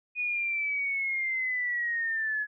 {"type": "linear sweep", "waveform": "sine", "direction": "down", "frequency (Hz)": [2479, 1689], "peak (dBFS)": -27, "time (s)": [0.15, 2.47], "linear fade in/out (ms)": 50, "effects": []}